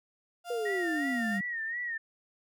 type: tone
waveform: 35% pulse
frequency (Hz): 698.5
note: F5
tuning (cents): 0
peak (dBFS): -36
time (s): 0.44-1.41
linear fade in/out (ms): 50
type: exponential sweep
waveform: sine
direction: down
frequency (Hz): 494.1 to 190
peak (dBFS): -30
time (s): 0.5-1.41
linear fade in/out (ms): 5
type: tone with vibrato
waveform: sine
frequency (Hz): 1864.7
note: A#6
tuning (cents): 0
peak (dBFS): -32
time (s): 0.65-1.98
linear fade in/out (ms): 10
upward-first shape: sine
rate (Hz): 2.8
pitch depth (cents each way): 86
effects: none